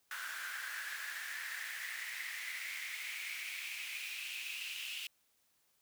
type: noise with high-pass filter sweep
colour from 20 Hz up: pink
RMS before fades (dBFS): -43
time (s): 0.11-5.07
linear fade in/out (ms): 2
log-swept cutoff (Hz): 1500 to 2800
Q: 6.4
effects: white hiss -75 dBFS RMS until 5.81 s